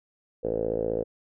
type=tone with low-pass filter; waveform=5% pulse; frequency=55.5 Hz; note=A1; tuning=16 cents sharp; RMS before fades=-28 dBFS; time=0.43-1.04 s; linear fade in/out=20 ms; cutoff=490 Hz; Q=6.8; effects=none